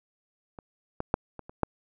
clicks, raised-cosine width 1 ms, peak -28 / -16 / -8 / -25 / -29 / -9 dBFS, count 6, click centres 0.588 / 1.004 / 1.141 / 1.393 / 1.495 / 1.633 s, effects none

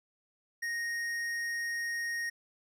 triangle tone with tanh clipping, 1864.7 Hz, A#6, in tune, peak -34 dBFS, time 0.62-2.3 s, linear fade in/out 10 ms, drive 16 dB, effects none

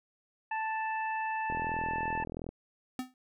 harmonic tone, 880 Hz, A5, in tune, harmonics 1 / 2 / 3, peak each -32 / -38 / -42 dBFS, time 0.51-2.24 s, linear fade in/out 5 ms
click train, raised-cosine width 2 ms, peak -26 dBFS, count 42, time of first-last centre 1.5-2.49 s, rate 41.4 Hz
square tone with exponential decay, 255.1 Hz, C4, 44 cents flat, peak -31 dBFS, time 2.99-3.14 s, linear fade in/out 1 ms, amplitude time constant 31 ms
effects none

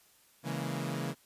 sawtooth chord, A# half-diminished seventh, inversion first, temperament equal, 138.59 / 164.81 / 207.7 / 233.1 Hz, C#3 / E3 / G#3 / A#3, 0 / 0 / 0 / 0 cents, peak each -33 / -34 / -38 / -37 dBFS, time 0.43-1.15 s, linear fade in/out 50 ms, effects white hiss -64 dBFS RMS until 1.25 s + resampled to 32000 Hz

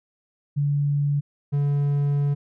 sine / triangle tone pair in turn, 143.8 / 143.16 Hz, D3 / D3, -36 / -44 cents, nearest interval unison, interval 8 cents, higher first, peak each -19 / -17 dBFS, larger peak second, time 0.56-1.21 / 1.52-2.35 s, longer second, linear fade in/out 20 ms, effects none

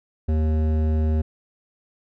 sine tone with hard clipping, 78 Hz, D#2, 5 cents sharp, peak -20 dBFS, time 0.28-1.22 s, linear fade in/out 10 ms, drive 13 dB, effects none

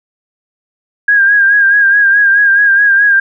sine tone with vibrato, 1623 Hz, G#6, 40 cents flat, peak -5 dBFS, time 1.08-3.2 s, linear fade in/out 5 ms, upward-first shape sine, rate 4.7 Hz, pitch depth 48 cents each way, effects none

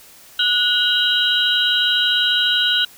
sine tone cluster, 1464 / 2875 / 3143 / 3875 Hz, F#6 / F7 / G7 / B7, -19 / +50 / +4 / -34 cents, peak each -20 dBFS, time 0.39-2.85 s, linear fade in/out 5 ms, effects white hiss -45 dBFS RMS until 2.97 s

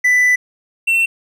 triangle tone pair in turn, 1989 / 2703 Hz, B6 / E7, +12 / +43 cents, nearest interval perfect fourth, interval 531 cents, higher second, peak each -8 / -10 dBFS, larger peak first, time 0.04-0.36 / 0.87-1.06 s, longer first, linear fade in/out 10 ms, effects none

